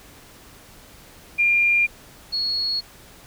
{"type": "tone pair in turn", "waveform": "sine", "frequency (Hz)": [2400, 4336], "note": ["D7", "C#8"], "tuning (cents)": [37, -39], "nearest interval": "minor seventh", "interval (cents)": 1024, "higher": "second", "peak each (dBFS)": [-15, -21], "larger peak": "first", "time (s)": [[1.38, 1.87], [2.32, 2.81]], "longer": "neither", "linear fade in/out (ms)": 20, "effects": ["pink hiss -47 dBFS RMS until 3.26 s"]}